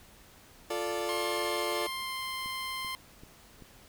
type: chord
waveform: 30% pulse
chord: D minor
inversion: first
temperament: equal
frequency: 349.2 / 440 / 587.3 Hz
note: F4 / A4 / D5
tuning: 0 / 0 / 0 cents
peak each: -33 dBFS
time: 0.7-1.87 s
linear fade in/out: 5 ms
type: tone with pitch glide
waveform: 15% pulse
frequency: 1067 to 1046.9 Hz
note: C6 to C6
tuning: +34 to +1 cents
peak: -28 dBFS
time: 1.09-2.95 s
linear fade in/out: 0 ms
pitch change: -33 cents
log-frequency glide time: 1.31-2.26 s
type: click train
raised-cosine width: 3 ms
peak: -37 dBFS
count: 4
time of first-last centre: 2.46-3.623 s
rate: 2.58 Hz
effects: pink hiss -56 dBFS RMS until 3.88 s